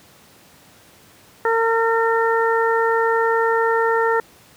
harmonic tone, 455.5 Hz, A#4, 40 cents flat, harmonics 1 / 2 / 3 / 4, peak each -18 / -21 / -23 / -24 dBFS, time 1.45-4.2 s, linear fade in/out 2 ms, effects pink hiss -49 dBFS RMS until 4.56 s + high-pass 100 Hz 12 dB/octave

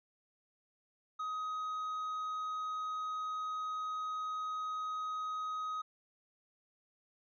triangle tone, 1259 Hz, D#6, 20 cents sharp, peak -34 dBFS, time 1.19-5.82 s, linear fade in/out 10 ms, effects resampled to 16000 Hz

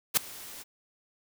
white noise with ADSR envelope, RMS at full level -20 dBFS, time 0.14-0.64 s, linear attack 30 ms, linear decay 6 ms, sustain -24 dB, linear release 26 ms, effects none

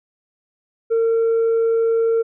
sine tone with tanh clipping, 455.8 Hz, A#4, 39 cents flat, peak -15 dBFS, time 0.9-2.23 s, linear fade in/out 20 ms, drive 1 dB, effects none

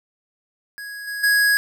square tone with level steps, 1661.2 Hz, G#6, in tune, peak -32 / -27 / -15 dBFS, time 0.78-1.57 s, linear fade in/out 0 ms, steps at 1.07 / 1.23 s, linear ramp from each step 10 ms, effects none

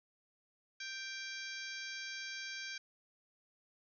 harmonic tone with a mistuned harmonic, 784 Hz, G5, in tune, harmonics 2 / 3 / 4 / 5 / 6 / 7 / 8, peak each -46 / -47 / -52 / -53 / -50 / -52 / -53 dBFS, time 0.8-2.78 s, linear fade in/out 5 ms, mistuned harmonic 4, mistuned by +55 cents, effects none

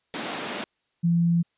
pink high-pass noise, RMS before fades -31 dBFS, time 0.14-0.64 s, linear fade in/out 0 ms, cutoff 190 Hz, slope 24 dB/octave
sine tone, 170 Hz, F3, 46 cents flat, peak -18 dBFS, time 1.03-1.43 s, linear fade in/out 20 ms
effects white hiss -73 dBFS RMS until 1.57 s + resampled to 8000 Hz

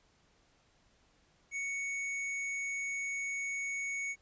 square tone, 2224 Hz, C#7, 5 cents sharp, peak -35 dBFS, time 1.51-4.16 s, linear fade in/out 50 ms, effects pink hiss -69 dBFS RMS until 4.21 s + resampled to 16000 Hz

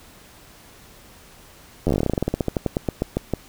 slowing click train, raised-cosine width 2 ms, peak -7 dBFS, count 26, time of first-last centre 1.87-3.337 s, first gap 11 ms, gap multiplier 1.12, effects pink hiss -48 dBFS RMS until 3.48 s

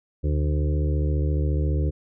harmonic tone with a mistuned harmonic, 74.6 Hz, D2, 28 cents sharp, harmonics 1 / 2 / 4 / 5 / 6 / 7, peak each -21 / -27 / -33 / -35 / -37 / -38 dBFS, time 0.23-1.91 s, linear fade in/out 20 ms, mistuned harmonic 1, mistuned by +21 cents, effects none

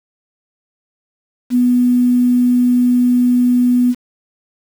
sine tone with quantisation, 246.4 Hz, B3, 4 cents flat, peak -9 dBFS, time 1.5-3.95 s, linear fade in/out 50 ms, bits 6, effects none

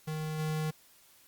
square tone with level steps, 155.56 Hz, D#3, in tune, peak -34 / -31 dBFS, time 0.07-0.71 s, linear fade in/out 10 ms, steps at 0.38 s, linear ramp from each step 20 ms, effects white hiss -61 dBFS RMS until 1.27 s + Opus 48 kbps

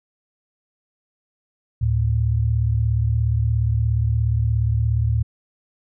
sine tone pair together, 74.59 / 111.6 Hz, D2 / A2, +27 / +25 cents, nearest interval perfect fifth, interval 698 cents, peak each -21 / -18 dBFS, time 1.81-5.23 s, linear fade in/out 10 ms, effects none

